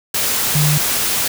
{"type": "tone in noise", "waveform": "sine", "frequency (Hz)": 150, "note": "D3", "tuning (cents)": 37, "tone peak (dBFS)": -13, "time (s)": [0.55, 0.78], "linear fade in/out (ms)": 5, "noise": "white", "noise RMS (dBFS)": -18, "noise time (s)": [0.14, 1.28], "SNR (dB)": 2, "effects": []}